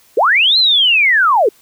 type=linear two-way sweep; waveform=sine; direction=up then down; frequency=370 to 4189 to 370 Hz; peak=-8 dBFS; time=0.17-1.49 s; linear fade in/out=5 ms; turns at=0.58 s; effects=white hiss -50 dBFS RMS until 1.61 s